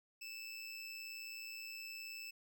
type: tone with amplitude modulation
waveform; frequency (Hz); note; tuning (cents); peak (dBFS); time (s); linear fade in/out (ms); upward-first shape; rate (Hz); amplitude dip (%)
25% pulse; 2635; E7; -1; -40; 0.21-2.31; 10; sine; 119; 45
effects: none